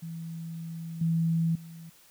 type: tone with level steps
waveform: sine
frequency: 164.81 Hz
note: E3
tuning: in tune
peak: -35 / -23 / -42 dBFS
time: 0.02-1.9 s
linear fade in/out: 10 ms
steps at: 1.01 / 1.55 s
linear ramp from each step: 5 ms
effects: white hiss -58 dBFS RMS until 2.1 s